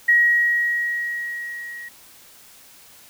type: tone with level ramp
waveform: sine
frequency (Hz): 1900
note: A#6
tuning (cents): +33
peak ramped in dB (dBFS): -11 to -33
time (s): 0.08-1.89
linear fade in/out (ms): 10
effects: white hiss -48 dBFS RMS until 3.09 s